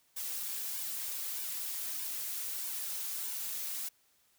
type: noise with flanger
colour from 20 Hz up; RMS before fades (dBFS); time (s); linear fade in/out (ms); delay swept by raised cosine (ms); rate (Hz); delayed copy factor
blue; -38; 0.16-3.89; 10; 1.5 to 4.6; 1.6; -0.55
effects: white hiss -70 dBFS RMS until 4.38 s